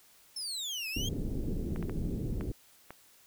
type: exponential two-way sweep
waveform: 30% pulse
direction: down then up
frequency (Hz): 5390 to 2496 to 3290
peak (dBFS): -32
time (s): 0.36-1.09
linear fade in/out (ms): 5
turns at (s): 0.89
type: low-pass noise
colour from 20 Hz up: pink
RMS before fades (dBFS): -34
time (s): 0.96-2.52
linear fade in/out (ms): 5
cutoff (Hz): 380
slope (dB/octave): 24
type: clicks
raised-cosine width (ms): 0.5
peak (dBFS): -28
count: 5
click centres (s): 1.761 / 1.827 / 1.896 / 2.41 / 2.906
effects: white hiss -61 dBFS RMS until 3.26 s